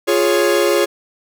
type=chord; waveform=45% pulse; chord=Db major; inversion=first; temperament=equal; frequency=349.2 / 415.3 / 554.4 Hz; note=F4 / Ab4 / Db5; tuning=0 / 0 / 0 cents; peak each=-17 dBFS; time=0.07-0.86 s; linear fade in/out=20 ms; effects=none